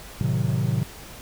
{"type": "chord", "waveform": "triangle", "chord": "A diminished seventh", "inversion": "none", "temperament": "equal", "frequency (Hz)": [110, 130.81, 155.56, 185], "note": ["A2", "C3", "Eb3", "Gb3"], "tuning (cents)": [0, 0, 0, 0], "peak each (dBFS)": [-24, -22, -26, -27], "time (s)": [0.21, 0.83], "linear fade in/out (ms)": 0, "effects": ["added 50 Hz sine -48 dBFS peak until 1.21 s", "pink hiss -42 dBFS RMS until 1.21 s"]}